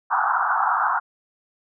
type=band-pass noise; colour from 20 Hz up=white; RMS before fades=-21 dBFS; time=0.1-1 s; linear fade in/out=20 ms; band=730 to 1500 Hz; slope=96 dB/octave; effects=none